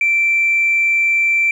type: tone with tanh clipping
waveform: triangle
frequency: 2343 Hz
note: D7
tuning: 5 cents flat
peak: -12 dBFS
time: 0.01-1.51 s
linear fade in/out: 2 ms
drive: 4 dB
effects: none